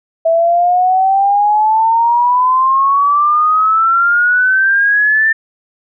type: exponential sweep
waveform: sine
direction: up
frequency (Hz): 652 to 1793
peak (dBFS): -8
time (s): 0.25-5.33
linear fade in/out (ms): 10
effects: none